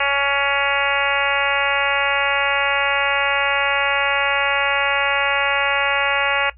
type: harmonic tone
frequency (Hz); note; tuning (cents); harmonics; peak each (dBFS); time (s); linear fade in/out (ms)
280; C#4; +18; 2 / 3 / 4 / 5 / 6 / 7 / 8 / 9 / 10; -25 / -25 / -25 / -25 / -25 / -25 / -25 / -25 / -25; 0-6.5; 5
effects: noise-tail reverb RT60 0.1 s tail -17 dB re dry + added 60 Hz sine -43 dBFS peak until 6.57 s